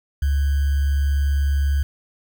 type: tone with sample-and-hold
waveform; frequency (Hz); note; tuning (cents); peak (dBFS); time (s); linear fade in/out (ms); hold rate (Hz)
sine; 70.4; C#2; +27; -16; 0.22-1.83; 5; 1575
effects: none